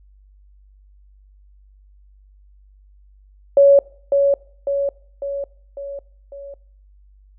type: tone with echo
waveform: sine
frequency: 560 Hz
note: C#5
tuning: 18 cents sharp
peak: -7 dBFS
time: 3.57-3.79 s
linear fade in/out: 2 ms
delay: 550 ms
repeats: 5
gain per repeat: -5 dB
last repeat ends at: 6.54 s
effects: noise-tail reverb RT60 0.6 s tail -23 dB re dry + added 49 Hz sine -47 dBFS peak until 7.38 s